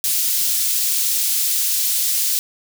white high-pass noise, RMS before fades -19 dBFS, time 0.04-2.39 s, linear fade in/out 0 ms, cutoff 4100 Hz, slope 12 dB/octave, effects none

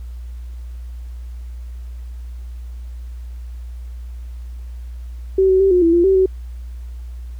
sine tone with pitch steps, 382.3 / 376.5 / 388.3 / 360 / 333.5 / 345.2 / 384.4 / 376.9 Hz, G4 / F#4 / G4 / F#4 / E4 / F4 / G4 / F#4, -43 / +30 / -16 / -47 / +20 / -20 / -34 / +32 cents, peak -10 dBFS, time 5.38-6.26 s, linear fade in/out 5 ms, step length 110 ms, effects added 60 Hz sine -28 dBFS peak until 7.39 s + pink hiss -55 dBFS RMS until 7.39 s

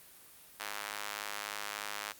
square tone with high-pass filter, 51.7 Hz, G#1, 7 cents flat, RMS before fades -41 dBFS, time 0.59-2.13 s, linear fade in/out 20 ms, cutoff 1200 Hz, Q 0.85, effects white hiss -56 dBFS RMS until 2.19 s + Opus 32 kbps

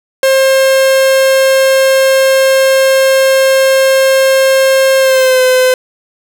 45% pulse tone with pitch glide, 533 to 511.6 Hz, C5 to C5, +32 to -39 cents, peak -6 dBFS, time 0.23-5.74 s, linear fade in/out 2 ms, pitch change -71 cents, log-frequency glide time 4.99-5.42 s, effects none

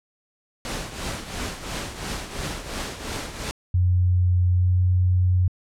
pink noise with tremolo, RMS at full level -28 dBFS, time 0.65-3.51 s, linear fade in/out 0 ms, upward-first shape triangle, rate 2.9 Hz, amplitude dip 70%
sine tone with pitch glide, 89.9 to 90.94 Hz, F#2 to F#2, -49 to -29 cents, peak -16 dBFS, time 3.74-5.48 s, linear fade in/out 5 ms, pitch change +20 cents, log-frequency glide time 4.47-4.81 s
effects low-pass 9000 Hz 12 dB/octave

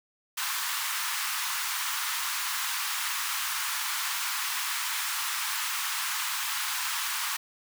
pink high-pass noise, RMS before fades -31 dBFS, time 0.37-7.37 s, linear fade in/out 10 ms, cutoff 950 Hz, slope 48 dB/octave, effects none

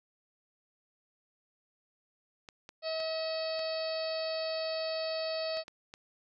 clicks, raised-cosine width 0.2 ms, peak -29 dBFS, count 7, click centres 2.488 / 2.691 / 3.003 / 3.593 / 5.571 / 5.681 / 5.939 s
harmonic tone, 641 Hz, E5, 49 cents flat, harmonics 1 / 2 / 3 / 4 / 5 / 6 / 7 / 8, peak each -33 / -47 / -48 / -46 / -51 / -47 / -40 / -49 dBFS, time 2.82-5.64 s, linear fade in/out 50 ms
effects none

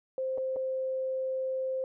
sine tone with dropouts, 523.3 Hz, C5, in tune, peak -29 dBFS, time 0.18-1.84 s, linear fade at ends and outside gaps 1 ms, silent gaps 0.376-0.381 / 0.561-0.566 s, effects none

